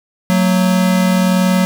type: tone pair together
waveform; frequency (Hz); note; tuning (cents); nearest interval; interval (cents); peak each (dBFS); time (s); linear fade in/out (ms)
square; 184.45 / 225.6; F#3 / A3; -5 / +44; minor third; 349; -12 / -19; 0.3-1.65; 0
effects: none